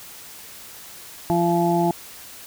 harmonic tone, 171.4 Hz, F3, 32 cents flat, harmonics 1 / 2 / 4 / 5, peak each -22 / -21 / -23 / -24 dBFS, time 1.3-1.91 s, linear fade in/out 0 ms, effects white hiss -41 dBFS RMS until 2.46 s

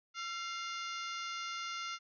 harmonic tone with a mistuned harmonic, 703 Hz, F5, 11 cents sharp, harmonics 2 / 3 / 4 / 5 / 6 / 7 / 8 / 9, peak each -41 / -45 / -47 / -49 / -51 / -52 / -53 / -54 dBFS, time 0.14-1.99 s, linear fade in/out 50 ms, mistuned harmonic 2, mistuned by -59 cents, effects none

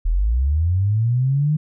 sine linear sweep, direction up, 37.08 to 155.56 Hz, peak -15 dBFS, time 0.05-1.57 s, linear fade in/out 10 ms, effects none

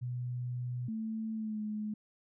sine tone, 123.47 Hz, B2, in tune, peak -34 dBFS, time 0.01-0.89 s, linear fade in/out 20 ms
sine tone with pitch glide, 220.9 to 212.5 Hz, A3 to G#3, +7 to +40 cents, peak -34 dBFS, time 0.88-1.94 s, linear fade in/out 5 ms, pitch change -67 cents, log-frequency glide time 1.34-1.61 s
effects none

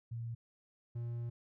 sine / triangle tone pair in turn, 116.2 / 118.37 Hz, A#2 / A#2, -5 / +27 cents, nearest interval unison, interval 32 cents, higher second, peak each -38 / -35 dBFS, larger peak second, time 0.11-0.35 / 0.95-1.3 s, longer second, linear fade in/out 10 ms, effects none

